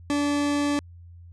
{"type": "tone", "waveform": "40% pulse", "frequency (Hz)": 289.1, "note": "D4", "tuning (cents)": -27, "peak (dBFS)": -21, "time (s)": [0.1, 0.79], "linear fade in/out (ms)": 0, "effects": ["added 86 Hz sine -43 dBFS peak until 1.32 s", "resampled to 22050 Hz"]}